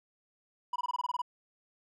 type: tone bursts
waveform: triangle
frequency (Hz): 980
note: B5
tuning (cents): -14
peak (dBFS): -28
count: 10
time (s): 0.73-1.218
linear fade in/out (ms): 5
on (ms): 29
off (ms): 22
effects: none